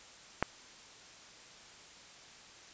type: click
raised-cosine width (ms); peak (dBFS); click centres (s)
0.5; -12; 0.426
effects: white hiss -54 dBFS RMS until 2.73 s + resampled to 16000 Hz